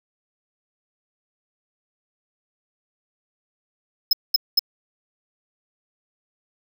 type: tone bursts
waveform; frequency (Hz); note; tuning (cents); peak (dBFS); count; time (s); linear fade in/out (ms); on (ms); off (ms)
square; 5140; E8; -45; -13; 3; 4.11-4.593; 5; 21; 210
effects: 8-bit